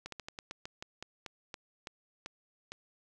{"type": "slowing click train", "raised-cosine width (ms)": 0.2, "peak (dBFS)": -24, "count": 14, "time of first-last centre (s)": [0.06, 2.72], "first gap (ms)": 63, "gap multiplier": 1.18, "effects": []}